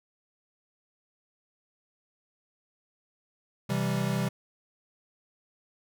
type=chord; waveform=square; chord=C major; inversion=none; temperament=equal; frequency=130.81 / 164.81 / 196 Hz; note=C3 / E3 / G3; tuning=0 / 0 / 0 cents; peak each=-31 / -33 / -31 dBFS; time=3.69-4.29 s; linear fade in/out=10 ms; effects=none